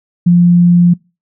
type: tone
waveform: sine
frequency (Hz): 174.61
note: F3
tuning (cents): 0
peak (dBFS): -4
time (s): 0.26-0.94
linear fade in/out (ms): 10
effects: noise-tail reverb RT60 0.3 s tail -26 dB re dry